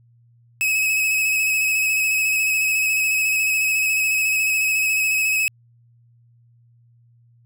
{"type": "tone with vibrato", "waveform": "45% pulse", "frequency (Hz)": 2565, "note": "E7", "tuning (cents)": -48, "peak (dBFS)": -17, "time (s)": [0.61, 5.48], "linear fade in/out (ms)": 0, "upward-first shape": "square", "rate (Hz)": 14, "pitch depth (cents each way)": 19, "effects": ["added 118 Hz sine -52 dBFS peak until 7.45 s"]}